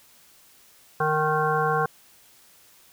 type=harmonic tone; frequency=154.4 Hz; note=D#3; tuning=13 cents flat; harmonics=1 / 3 / 5 / 7 / 9 / 10; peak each=-29 / -26 / -26 / -26 / -30 / -31 dBFS; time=1-1.86 s; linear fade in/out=5 ms; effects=white hiss -55 dBFS RMS until 2.92 s